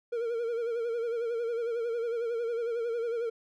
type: tone with vibrato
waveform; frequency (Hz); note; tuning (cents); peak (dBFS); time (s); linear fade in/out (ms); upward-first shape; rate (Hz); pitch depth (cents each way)
triangle; 466.2; A#4; 0; -27; 0.12-3.3; 10; sine; 11; 60
effects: none